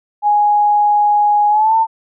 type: tone with pitch glide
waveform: sine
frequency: 830.6 to 895.4 Hz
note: G#5 to A5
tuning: 0 to +30 cents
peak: -9 dBFS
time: 0.22-1.87 s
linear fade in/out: 50 ms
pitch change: +130 cents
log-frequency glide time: 1.49-1.75 s
effects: none